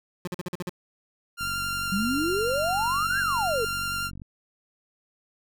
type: tone bursts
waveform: 25% pulse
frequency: 178 Hz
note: F3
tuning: 33 cents sharp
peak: -25 dBFS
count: 7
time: 0.25-0.694 s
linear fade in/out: 2 ms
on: 24 ms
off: 46 ms
type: tone with vibrato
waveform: sawtooth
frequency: 1389 Hz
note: F6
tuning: 10 cents flat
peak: -24 dBFS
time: 1.37-4.11 s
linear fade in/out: 50 ms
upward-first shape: square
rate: 11 Hz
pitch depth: 9 cents each way
type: click train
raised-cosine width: 5 ms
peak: -29 dBFS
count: 133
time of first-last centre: 1.41-4.219 s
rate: 47 Hz
type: exponential two-way sweep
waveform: sine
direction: up then down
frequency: 185 to 1661.2 to 419.9 Hz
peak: -24 dBFS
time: 1.92-3.65 s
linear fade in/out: 5 ms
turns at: 3.19 s
effects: none